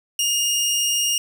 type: tone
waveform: 20% pulse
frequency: 2838 Hz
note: F7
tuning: 27 cents sharp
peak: -14 dBFS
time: 0.19-1.18 s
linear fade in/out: 2 ms
effects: none